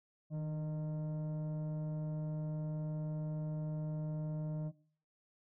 sine tone with frequency modulation, 155.56 Hz, D#3, in tune, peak -33 dBFS, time 0.3-4.72 s, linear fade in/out 50 ms, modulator 457 Hz, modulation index 0.39, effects noise-tail reverb RT60 0.5 s tail -20 dB re dry + tanh soft clip ceiling -35 dBFS

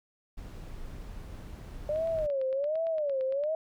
brown noise, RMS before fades -42 dBFS, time 0.37-2.27 s, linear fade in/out 10 ms
sine tone with vibrato, 587.3 Hz, D5, in tune, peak -27 dBFS, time 1.89-3.55 s, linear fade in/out 2 ms, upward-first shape sine, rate 1.3 Hz, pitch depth 200 cents each way
click train, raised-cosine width 0.3 ms, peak -34 dBFS, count 14, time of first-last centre 1.96-3.437 s, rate 8.8 Hz
effects none

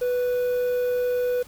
triangle tone with quantisation, 493.9 Hz, B4, in tune, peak -19 dBFS, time 0.01-1.43 s, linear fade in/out 10 ms, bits 7, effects pink hiss -49 dBFS RMS until 1.47 s

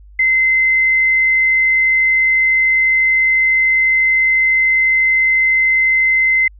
sine tone, 2063 Hz, C7, 25 cents flat, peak -10 dBFS, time 0.19-6.48 s, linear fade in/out 5 ms, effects added 50 Hz sine -38 dBFS peak until 6.59 s

